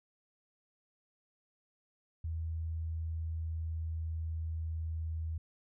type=tone with pitch glide; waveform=sine; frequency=81.2 to 80.59 Hz; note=E2 to E2; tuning=-26 to -39 cents; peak=-34 dBFS; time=2.24-5.38 s; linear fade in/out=5 ms; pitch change=-13 cents; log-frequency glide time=2.4-5.21 s; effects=none